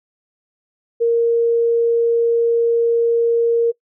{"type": "tone", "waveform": "sine", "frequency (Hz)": 465.7, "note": "A#4", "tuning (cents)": -2, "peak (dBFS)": -12, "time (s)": [1, 3.72], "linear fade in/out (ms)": 20, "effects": ["noise-tail reverb RT60 0.1 s tail -22 dB re dry"]}